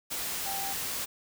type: tone in noise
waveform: sine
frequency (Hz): 785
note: G5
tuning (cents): +2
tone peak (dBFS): -36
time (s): 0.45-0.74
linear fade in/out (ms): 20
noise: white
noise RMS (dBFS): -34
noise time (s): 0.1-1.06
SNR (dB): -5
effects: none